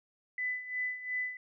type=tone with tremolo; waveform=sine; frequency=2000 Hz; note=B6; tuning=21 cents sharp; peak=-30 dBFS; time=0.38-1.37 s; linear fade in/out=2 ms; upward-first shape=sine; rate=2.8 Hz; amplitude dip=75%; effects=none